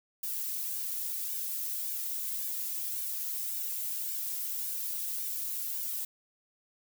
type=noise with flanger; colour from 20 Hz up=violet; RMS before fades=-35 dBFS; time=0.23-6.05 s; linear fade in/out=5 ms; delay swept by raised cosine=1.5 to 2.6 ms; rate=1.8 Hz; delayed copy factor=-1; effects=none